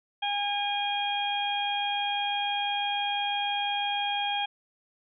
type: harmonic tone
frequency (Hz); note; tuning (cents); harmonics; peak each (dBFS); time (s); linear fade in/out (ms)
814; G#5; -35; 1 / 2 / 3 / 4; -29 / -39 / -35 / -31; 0.22-4.46; 10
effects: none